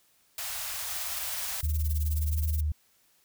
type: band-stop noise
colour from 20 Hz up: white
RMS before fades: -35 dBFS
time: 0.38-1.61 s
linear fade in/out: 2 ms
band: 110 to 580 Hz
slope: 48 dB/octave
type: noise with tremolo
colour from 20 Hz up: violet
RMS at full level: -36 dBFS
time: 0.9-2.61 s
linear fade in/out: 10 ms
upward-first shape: sine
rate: 19 Hz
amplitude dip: 85%
type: tone with vibrato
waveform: sine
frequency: 76.3 Hz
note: D#2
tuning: 33 cents flat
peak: -25 dBFS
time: 1.63-2.72 s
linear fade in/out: 5 ms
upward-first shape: triangle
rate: 1.7 Hz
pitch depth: 13 cents each way
effects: white hiss -66 dBFS RMS until 3.24 s